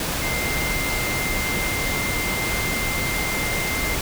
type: tone in noise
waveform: sine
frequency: 2094 Hz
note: C7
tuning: 1 cent sharp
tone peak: -26 dBFS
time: 0.22-3.95 s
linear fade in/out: 2 ms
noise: pink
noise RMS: -25 dBFS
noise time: 0-4.01 s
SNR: -4 dB
effects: none